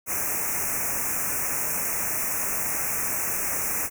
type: band-stop noise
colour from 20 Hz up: white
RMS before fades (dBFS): -27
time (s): 0.06-3.9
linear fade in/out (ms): 50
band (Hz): 2600 to 5600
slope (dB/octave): 96
effects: none